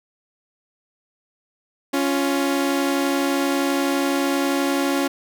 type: tone pair together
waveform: sawtooth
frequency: 277.8 / 350 Hz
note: C#4 / F4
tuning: +4 / +4 cents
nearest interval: major third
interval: 400 cents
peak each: -16 / -21 dBFS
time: 1.93-5.08 s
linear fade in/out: 10 ms
effects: none